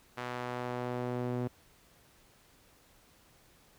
sawtooth tone with band-pass filter sweep, 123.47 Hz, B2, in tune, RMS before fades -36 dBFS, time 0.17-1.48 s, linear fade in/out 10 ms, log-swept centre 1400 to 300 Hz, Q 0.76, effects pink hiss -63 dBFS RMS until 3.78 s

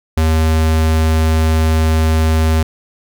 square tone, 79.6 Hz, D#2, 40 cents sharp, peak -11 dBFS, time 0.17-2.63 s, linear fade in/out 5 ms, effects none

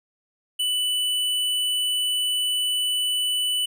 square tone, 2980 Hz, F#7, 12 cents sharp, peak -22 dBFS, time 0.59-3.66 s, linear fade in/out 10 ms, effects none

